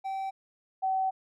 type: tone pair in turn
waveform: triangle / sine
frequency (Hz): 773 / 761.5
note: G5 / F#5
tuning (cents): -24 / +50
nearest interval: unison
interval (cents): 26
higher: first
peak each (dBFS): -29 / -25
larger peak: second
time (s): 0.04-0.31 / 0.82-1.11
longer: second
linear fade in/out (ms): 20
effects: none